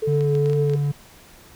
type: tone with vibrato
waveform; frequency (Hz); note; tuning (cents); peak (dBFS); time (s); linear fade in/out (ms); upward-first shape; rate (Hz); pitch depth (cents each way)
sine; 436.3; A4; -15; -20; 0.02-0.76; 10; sine; 2.3; 24
type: tone with pitch glide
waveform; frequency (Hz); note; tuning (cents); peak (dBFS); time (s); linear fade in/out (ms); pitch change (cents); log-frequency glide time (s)
triangle; 145 to 144; D3 to D3; -22 to -34; -17; 0.07-0.92; 10; -12; 0.39-0.61
type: clicks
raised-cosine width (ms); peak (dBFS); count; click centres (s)
0.2; -22; 7; 0.208 / 0.352 / 0.459 / 0.498 / 0.532 / 0.697 / 0.736
effects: pink hiss -48 dBFS RMS until 1.55 s